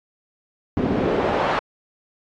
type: noise with band-pass filter sweep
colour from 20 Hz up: pink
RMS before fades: -21 dBFS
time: 0.77-1.59 s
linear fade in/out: 0 ms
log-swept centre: 230 to 950 Hz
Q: 1.2
effects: low-pass 4000 Hz 12 dB/octave + AAC 48 kbps